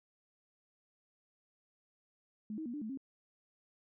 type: tone with pitch steps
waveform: sine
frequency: 213.5 / 316.5 / 238.6 / 295.8 / 217.8 / 269.7 Hz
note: G#3 / D#4 / A#3 / D4 / A3 / C#4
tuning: +48 / +30 / +41 / +13 / -17 / -47 cents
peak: -38 dBFS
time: 2.5-2.974 s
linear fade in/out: 2 ms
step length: 79 ms
effects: none